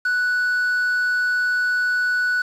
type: tone with quantisation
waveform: triangle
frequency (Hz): 1481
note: F#6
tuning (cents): +1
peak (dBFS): -16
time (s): 0.05-2.42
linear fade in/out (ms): 5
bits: 6
effects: low-pass 7000 Hz 12 dB/octave